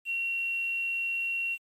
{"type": "tone with quantisation", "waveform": "sine", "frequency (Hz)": 2738, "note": "F7", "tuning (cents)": -35, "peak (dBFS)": -28, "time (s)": [0.05, 1.58], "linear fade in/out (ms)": 50, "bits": 9, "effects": ["AAC 48 kbps"]}